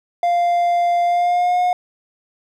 triangle tone with pitch glide, 697 to 719.9 Hz, F5 to F#5, -4 to -48 cents, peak -12 dBFS, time 0.23-1.73 s, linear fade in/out 2 ms, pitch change +56 cents, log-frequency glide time 1.04-1.61 s, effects none

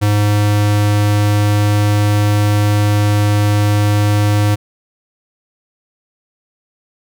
square tone, 103.83 Hz, G#2, in tune, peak -11 dBFS, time 0.01-4.56 s, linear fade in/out 20 ms, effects none

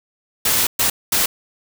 white noise bursts at uneven times, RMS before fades -17 dBFS, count 3, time 0.45-0.67 / 0.79-0.9 / 1.12-1.26 s, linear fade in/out 5 ms, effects none

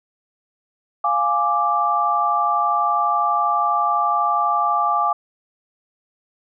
sine chord, D diminished, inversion first, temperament equal, 698.5 / 830.6 / 1174.7 Hz, F5 / Ab5 / D6, 0 / 0 / 0 cents, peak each -23 / -22 / -18 dBFS, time 1.04-5.13 s, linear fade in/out 5 ms, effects none

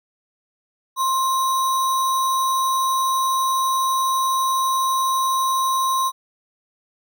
sine tone with sample-and-hold, 1056 Hz, C6, 16 cents sharp, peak -17 dBFS, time 0.96-6.12 s, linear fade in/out 50 ms, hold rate 4900 Hz, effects none

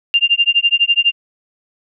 sine tone with tremolo, 2794 Hz, F7, in tune, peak -7 dBFS, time 0.14-1.12 s, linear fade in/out 0 ms, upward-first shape sine, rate 12 Hz, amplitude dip 100%, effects none

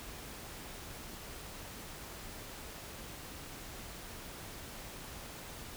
silence, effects pink hiss -47 dBFS RMS until 5.76 s

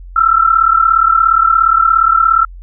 sine tone pair together, 1318.5 / 1355.6 Hz, E6 / E6, 0 / +48 cents, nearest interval unison, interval 48 cents, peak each -10 dBFS, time 0.16-2.45 s, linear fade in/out 5 ms, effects added 44 Hz sine -29 dBFS peak until 2.62 s

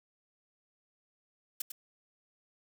blue noise with echo, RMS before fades -34 dBFS, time 1.6-1.62 s, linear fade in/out 5 ms, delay 100 ms, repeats 1, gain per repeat -8 dB, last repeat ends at 1.72 s, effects none

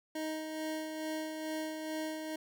25% pulse tone with tremolo, 313.1 Hz, D#4, 11 cents sharp, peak -31 dBFS, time 0.15-2.36 s, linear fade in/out 5 ms, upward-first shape sine, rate 2.3 Hz, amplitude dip 40%, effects none

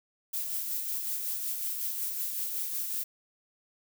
violet noise with tremolo, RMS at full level -32 dBFS, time 0.33-3.04 s, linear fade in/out 10 ms, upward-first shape sine, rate 5.4 Hz, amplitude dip 35%, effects none

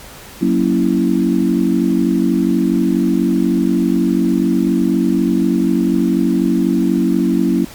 sine chord, F# dominant seventh, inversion none, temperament equal, 185 / 233.1 / 277.2 / 329.6 Hz, F#3 / A#3 / C#4 / E4, 0 / 0 / 0 / 0 cents, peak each -17 dBFS, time 0.41-7.65 s, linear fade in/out 10 ms, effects pink hiss -36 dBFS RMS until 7.74 s + MP3 96 kbps

